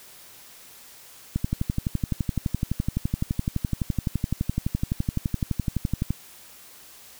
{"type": "click train", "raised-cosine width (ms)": 5, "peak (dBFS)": -11, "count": 57, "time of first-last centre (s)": [1.36, 6.106], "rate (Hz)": 11.8, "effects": ["white hiss -48 dBFS RMS until 7.19 s"]}